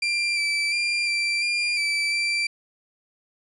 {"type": "tone with pitch steps", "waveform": "30% pulse", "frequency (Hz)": [2376, 2324, 2389, 2353, 2401, 2322, 2348], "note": ["D7", "D7", "D7", "D7", "D7", "D7", "D7"], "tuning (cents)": [20, -19, 29, 3, 38, -20, -1], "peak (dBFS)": -19, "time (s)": [0.02, 2.47], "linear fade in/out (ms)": 5, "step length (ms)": 350, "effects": ["resampled to 24000 Hz", "10-bit"]}